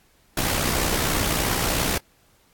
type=noise with amplitude modulation; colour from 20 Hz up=pink; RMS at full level=-21 dBFS; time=0.37-1.98 s; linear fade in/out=5 ms; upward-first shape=sine; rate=63.1 Hz; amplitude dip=50%; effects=pink hiss -60 dBFS RMS until 2.53 s + AAC 64 kbps